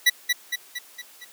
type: tone with echo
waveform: 25% pulse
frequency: 1957 Hz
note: B6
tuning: 16 cents flat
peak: -10 dBFS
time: 0.06-0.1 s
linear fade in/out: 10 ms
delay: 230 ms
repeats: 5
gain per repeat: -5 dB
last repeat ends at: 1.25 s
effects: white hiss -50 dBFS RMS until 1.32 s + high-pass 300 Hz 12 dB/octave

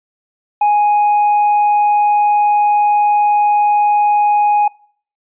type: tone with hard clipping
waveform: triangle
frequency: 830.6 Hz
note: G#5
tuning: in tune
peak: -8 dBFS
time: 0.61-4.68 s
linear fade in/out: 5 ms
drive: 1 dB
effects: noise-tail reverb RT60 0.5 s tail -23 dB re dry + resampled to 8000 Hz

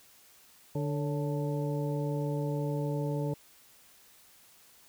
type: harmonic tone with a mistuned harmonic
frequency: 146.83 Hz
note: D3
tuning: in tune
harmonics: 1 / 2 / 3 / 4 / 6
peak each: -31 / -37 / -37 / -39 / -44 dBFS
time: 0.75-3.34 s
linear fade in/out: 5 ms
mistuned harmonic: 4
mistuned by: -70 cents
effects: white hiss -59 dBFS RMS until 4.88 s

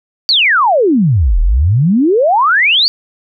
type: exponential two-way sweep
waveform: sine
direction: down then up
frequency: 4699 to 36.71 to 4699 Hz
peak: -7 dBFS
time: 0.29-2.88 s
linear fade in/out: 0 ms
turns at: 1.4 s
effects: none

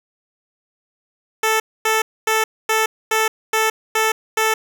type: tone bursts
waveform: 10% pulse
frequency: 440 Hz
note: A4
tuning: in tune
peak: -7 dBFS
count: 8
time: 1.43-4.54 s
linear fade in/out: 5 ms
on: 170 ms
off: 250 ms
effects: none

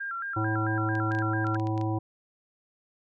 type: tone with vibrato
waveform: sine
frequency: 1480 Hz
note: F#6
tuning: in tune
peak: -31 dBFS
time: 0-1.57 s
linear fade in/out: 10 ms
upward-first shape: square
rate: 4.5 Hz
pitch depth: 140 cents each way
type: harmonic tone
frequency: 108.9 Hz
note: A2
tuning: 17 cents flat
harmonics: 1 / 3 / 5 / 7 / 9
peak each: -28 / -30 / -40 / -36 / -39 dBFS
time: 0.36-1.99 s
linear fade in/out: 10 ms
type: clicks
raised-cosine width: 0.2 ms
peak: -27 dBFS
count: 10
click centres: 0.953 / 1.119 / 1.15 / 1.188 / 1.469 / 1.546 / 1.598 / 1.671 / 1.778 / 1.813 s
effects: none

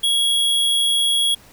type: tone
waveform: square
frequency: 3322 Hz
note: G#7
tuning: in tune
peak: -16 dBFS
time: 0.03-1.35 s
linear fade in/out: 10 ms
effects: pink hiss -48 dBFS RMS until 1.52 s

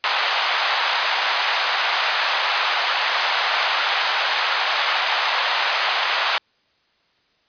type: band-pass noise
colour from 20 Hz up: pink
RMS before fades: -21 dBFS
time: 0.04-6.38 s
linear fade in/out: 0 ms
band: 760 to 4600 Hz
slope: 24 dB/octave
effects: white hiss -63 dBFS RMS until 7.48 s + resampled to 11025 Hz

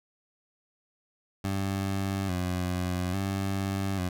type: tone with vibrato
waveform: 20% pulse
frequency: 93.8 Hz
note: F#2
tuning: 24 cents sharp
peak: -23 dBFS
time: 1.44-4.09 s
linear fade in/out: 5 ms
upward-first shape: square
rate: 0.59 Hz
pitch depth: 65 cents each way
effects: none

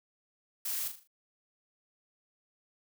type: noise with echo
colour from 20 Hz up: blue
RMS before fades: -35 dBFS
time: 0.65-0.88 s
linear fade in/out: 5 ms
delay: 39 ms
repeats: 5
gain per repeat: -7 dB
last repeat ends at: 1.075 s
effects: none

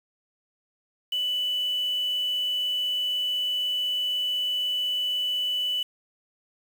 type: tone with quantisation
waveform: sine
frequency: 2978 Hz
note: F#7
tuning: 11 cents sharp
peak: -24 dBFS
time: 1.12-5.83 s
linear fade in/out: 5 ms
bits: 7
effects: none

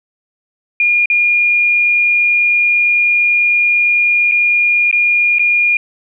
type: tone with dropouts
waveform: sine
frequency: 2423 Hz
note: D#7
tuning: 47 cents flat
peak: -9 dBFS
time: 0.8-5.77 s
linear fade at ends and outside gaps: 2 ms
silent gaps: 1.058-1.1 / 4.314-4.319 / 4.913-4.927 / 5.385-5.394 s
effects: none

